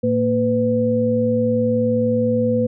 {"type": "tone cluster", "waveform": "sine", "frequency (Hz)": [112.2, 231.2, 501], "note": ["A2", "A#3", "B4"], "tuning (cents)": [34, -14, 25], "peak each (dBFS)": [-24, -19, -18], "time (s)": [0.03, 2.67], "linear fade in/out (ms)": 10, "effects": []}